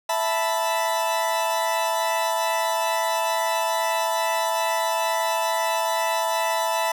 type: chord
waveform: 40% pulse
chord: E suspended fourth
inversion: none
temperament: equal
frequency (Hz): 659.3 / 880 / 987.8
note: E5 / A5 / B5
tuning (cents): 0 / 0 / 0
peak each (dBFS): -25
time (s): 0.09-6.92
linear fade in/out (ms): 5
effects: none